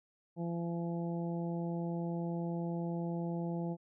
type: harmonic tone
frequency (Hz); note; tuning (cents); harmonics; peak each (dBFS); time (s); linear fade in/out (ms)
170; F3; -46; 1 / 2 / 3 / 4 / 5; -35 / -41 / -45 / -47 / -49; 0.36-3.77; 50
effects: none